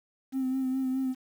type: tone with vibrato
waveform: triangle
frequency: 261.6 Hz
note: C4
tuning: in tune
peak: -23 dBFS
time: 0.32-1.15 s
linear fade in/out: 50 ms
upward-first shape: sine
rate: 4.8 Hz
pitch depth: 29 cents each way
effects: tanh soft clip ceiling -23 dBFS + 9-bit